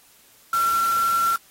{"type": "tone in noise", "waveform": "sine", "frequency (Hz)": 1359, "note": "F6", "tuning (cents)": -48, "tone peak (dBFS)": -18, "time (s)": [0.53, 1.36], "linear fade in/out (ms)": 2, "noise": "white", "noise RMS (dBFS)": -33, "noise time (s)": [0.53, 1.36], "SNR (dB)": 12, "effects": ["white hiss -54 dBFS RMS until 1.5 s", "AAC 48 kbps"]}